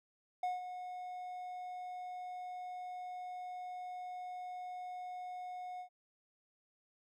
triangle tone with ADSR envelope, 727 Hz, F#5, 31 cents flat, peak -30 dBFS, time 0.43-5.89 s, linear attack 4 ms, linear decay 170 ms, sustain -10 dB, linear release 89 ms, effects none

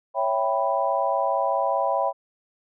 sine chord, C# half-diminished seventh, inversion none, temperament equal, 554.4 / 659.3 / 784 / 987.8 Hz, C#5 / E5 / G5 / B5, 0 / 0 / 0 / 0 cents, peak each -26 dBFS, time 0.14-2.13 s, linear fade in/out 50 ms, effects none

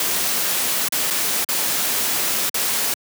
white noise with dropouts, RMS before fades -21 dBFS, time 0-2.94 s, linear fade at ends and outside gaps 2 ms, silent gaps 0.885-0.923 / 1.103-1.107 / 1.445-1.488 / 2.495-2.543 s, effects high-pass 150 Hz 12 dB/octave

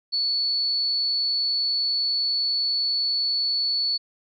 sine tone, 4435 Hz, C#8, in tune, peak -21 dBFS, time 0.12-3.98 s, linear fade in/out 20 ms, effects none

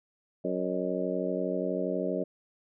harmonic tone with a mistuned harmonic, 92.4 Hz, F#2, 2 cents flat, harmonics 2 / 3 / 4 / 5 / 6 / 7, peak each -35 / -35 / -35 / -35 / -35 / -35 dBFS, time 0.44-2.24 s, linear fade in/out 10 ms, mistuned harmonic 7, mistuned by -65 cents, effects none

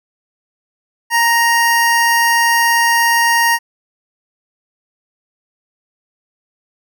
square tone pair together, 931.9 / 1869 Hz, A#5 / A#6, -1 / +4 cents, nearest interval octave, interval 1205 cents, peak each -14 dBFS, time 1.1-3.59 s, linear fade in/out 50 ms, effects none

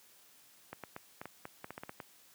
clicks, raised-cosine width 0.5 ms, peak -27 dBFS, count 12, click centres 0.73 / 0.837 / 0.964 / 1.215 / 1.256 / 1.454 / 1.644 / 1.706 / 1.779 / 1.835 / 1.894 / 2.002 s, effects white hiss -62 dBFS RMS until 2.34 s + high-pass 100 Hz 12 dB/octave

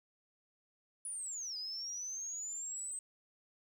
sine linear two-way sweep, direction down then up, 10000 to 4904 to 8260 Hz, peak -39 dBFS, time 1.05-2.99 s, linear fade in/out 2 ms, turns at 1.57 s, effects 11-bit

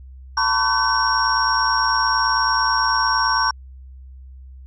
sine tone cluster, 903 / 1012 / 1131 / 1519 / 5560 Hz, A5 / B5 / C#6 / F#6 / F8, +45 / +42 / +34 / +45 / -9 cents, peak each -22 dBFS, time 0.37-3.51 s, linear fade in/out 5 ms, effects tanh soft clip ceiling -5 dBFS + added 65 Hz sine -37 dBFS peak until 4.66 s

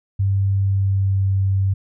sine tone with pitch glide, 98 to 96.82 Hz, G2 to G2, 0 to -21 cents, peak -15 dBFS, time 0.19-1.74 s, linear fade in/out 10 ms, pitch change -21 cents, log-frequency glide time 0.56-1.3 s, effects none

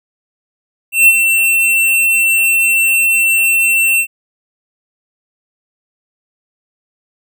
square tone with ADSR envelope, 2699 Hz, E7, 40 cents sharp, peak -3 dBFS, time 0.92-4.07 s, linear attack 160 ms, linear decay 39 ms, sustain -7 dB, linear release 75 ms, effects none

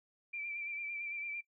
sine tone with vibrato, 2349 Hz, D7, in tune, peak -38 dBFS, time 0.33-1.41 s, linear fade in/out 10 ms, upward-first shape sine, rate 8.9 Hz, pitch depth 36 cents each way, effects noise-tail reverb RT60 0.1 s tail -20 dB re dry

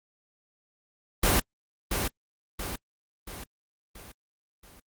pink noise with echo, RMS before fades -22 dBFS, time 1.23-1.4 s, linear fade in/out 5 ms, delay 680 ms, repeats 5, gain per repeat -6 dB, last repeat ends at 4.8 s, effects Opus 24 kbps

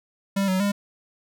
square tone with pitch steps, 196.9 / 187 / 202 Hz, G3 / F#3 / G#3, +8 / +19 / -48 cents, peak -21 dBFS, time 0.36-0.72 s, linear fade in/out 10 ms, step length 120 ms, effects none

